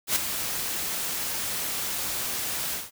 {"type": "noise with ADSR envelope", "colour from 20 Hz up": "white", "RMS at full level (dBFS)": -21, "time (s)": [0.07, 2.91], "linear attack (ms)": 90, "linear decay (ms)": 7, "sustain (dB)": -9, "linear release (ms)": 180, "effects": []}